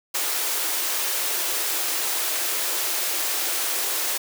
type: high-pass noise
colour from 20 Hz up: white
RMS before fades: -25 dBFS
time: 0.14-4.18 s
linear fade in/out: 10 ms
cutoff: 300 Hz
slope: 96 dB/octave
effects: none